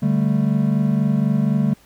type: chord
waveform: triangle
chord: D suspended fourth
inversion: none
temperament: equal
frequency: 146.83 / 196 / 220 Hz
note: D3 / G3 / A3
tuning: 0 / 0 / 0 cents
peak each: -18 dBFS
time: 0.02-1.74 s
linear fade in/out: 10 ms
effects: pink hiss -53 dBFS RMS until 1.85 s